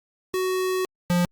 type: tone pair in turn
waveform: square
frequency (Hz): 372 / 176.12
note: F#4 / F3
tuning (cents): +9 / +15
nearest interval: octave + minor second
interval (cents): 1294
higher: first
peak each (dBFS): -23 / -19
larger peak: second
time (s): 0.34-0.85 / 1.1-1.25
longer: first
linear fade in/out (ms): 0
effects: Opus 48 kbps